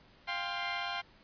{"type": "chord", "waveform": "15% pulse", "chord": "F suspended second", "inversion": "none", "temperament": "equal with one note detuned", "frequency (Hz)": [698.5, 794, 1046.5], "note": ["F5", "G5", "C6"], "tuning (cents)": [0, 22, 0], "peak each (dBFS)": -32, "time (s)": [0.27, 1.02], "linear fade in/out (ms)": 20, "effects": ["pink hiss -61 dBFS RMS until 1.23 s", "resampled to 11025 Hz"]}